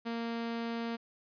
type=tone; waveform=sawtooth; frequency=231.7 Hz; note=A#3; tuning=10 cents flat; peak=-30 dBFS; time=0.05-0.97 s; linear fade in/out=20 ms; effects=resampled to 11025 Hz